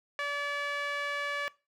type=tone with band-pass filter; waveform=sawtooth; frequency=575 Hz; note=D5; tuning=37 cents flat; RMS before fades=-33 dBFS; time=0.19-1.48 s; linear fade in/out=0 ms; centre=1800 Hz; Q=1.8; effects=noise-tail reverb RT60 0.3 s tail -21 dB re dry